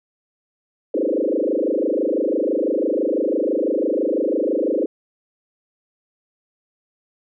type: tone with frequency modulation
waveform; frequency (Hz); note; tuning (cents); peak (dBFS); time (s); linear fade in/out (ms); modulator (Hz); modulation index
sine; 415.3; G#4; 0; -17; 0.94-4.86; 5; 26; 5.2
effects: none